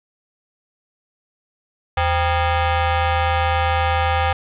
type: ring-modulated tone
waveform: sawtooth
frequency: 436.1 Hz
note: A4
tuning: 15 cents flat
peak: -9 dBFS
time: 1.97-4.33 s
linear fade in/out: 5 ms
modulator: 354 Hz
effects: resampled to 8000 Hz + 7-bit